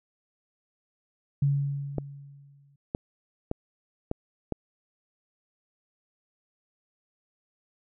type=tone with exponential decay; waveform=sine; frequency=140.8 Hz; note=C#3; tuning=27 cents sharp; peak=-19 dBFS; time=1.42-2.76 s; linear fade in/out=5 ms; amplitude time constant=290 ms
type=clicks; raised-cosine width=2 ms; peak=-15 dBFS; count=5; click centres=1.983 / 2.949 / 3.514 / 4.114 / 4.523 s
effects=none